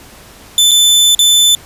sawtooth tone with dropouts, 3520 Hz, A7, in tune, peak -3 dBFS, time 0.58-1.55 s, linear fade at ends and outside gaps 1 ms, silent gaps 0.711-0.715 / 1.149-1.191 s, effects pink hiss -38 dBFS RMS until 1.65 s + resampled to 32000 Hz

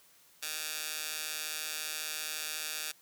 15% pulse tone with high-pass filter, 154.5 Hz, D#3, 12 cents flat, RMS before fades -38 dBFS, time 0.42-2.92 s, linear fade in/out 10 ms, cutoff 2900 Hz, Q 0.53, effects white hiss -62 dBFS RMS until 3.01 s + high-pass 80 Hz 12 dB/octave

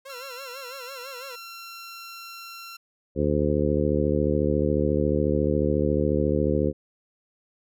sawtooth tone with vibrato, 518 Hz, C5, 17 cents flat, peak -35 dBFS, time 0.05-1.36 s, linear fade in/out 10 ms, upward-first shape sine, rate 6 Hz, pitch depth 120 cents each way
15% pulse tone, 1362 Hz, F6, 44 cents flat, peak -32 dBFS, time 0.09-2.77 s, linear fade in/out 10 ms
harmonic tone, 74.1 Hz, D2, 16 cents sharp, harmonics 1 / 2 / 3 / 4 / 5 / 6 / 7, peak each -28 / -28 / -28 / -28 / -28 / -28 / -28 dBFS, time 3.15-6.73 s, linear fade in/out 50 ms
effects none

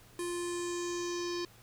square tone with low-pass filter sweep, 349.2 Hz, F4, in tune, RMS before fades -36 dBFS, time 0.19-1.45 s, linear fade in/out 2 ms, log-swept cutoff 10000 to 5000 Hz, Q 4.4, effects added 116 Hz sine -61 dBFS peak until 1.62 s + pink hiss -59 dBFS RMS until 1.62 s

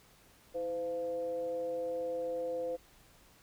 sine tone with frequency modulation, 511 Hz, C5, 41 cents flat, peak -33 dBFS, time 0.54-2.77 s, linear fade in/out 20 ms, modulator 186 Hz, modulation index 0.46, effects pink hiss -62 dBFS RMS until 3.42 s

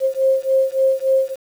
sine beating tone pair, 530 / 533.5 Hz, C5 / C5, +22 / +34 cents, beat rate 3.5 Hz, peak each -17 dBFS, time 0-1.36 s, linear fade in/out 50 ms, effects 7-bit

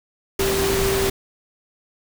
sine tone in noise, 389.8 Hz, G4, 10 cents flat, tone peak -20 dBFS, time 0.39-1.1 s, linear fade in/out 5 ms, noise pink, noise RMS -23 dBFS, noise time 0.39-1.1 s, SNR 0 dB, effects none

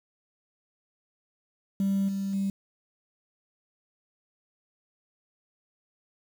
sine tone with level steps, 196 Hz, G3, in tune, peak -21 / -27 / -24 dBFS, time 1.8-2.5 s, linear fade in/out 2 ms, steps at 2.08 / 2.33 s, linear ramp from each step 10 ms, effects tanh soft clip ceiling -21 dBFS + 8-bit

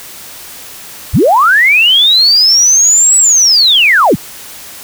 sine linear two-way sweep, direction up then down, 41.49 to 7902 to 68.9 Hz, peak -4 dBFS, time 1.13-4.16 s, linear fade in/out 20 ms, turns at 3.17 s, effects white hiss -30 dBFS RMS until 4.83 s

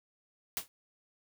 white noise with exponential decay, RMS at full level -30 dBFS, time 0.57-0.68 s, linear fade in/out 0 ms, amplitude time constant 23 ms, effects none

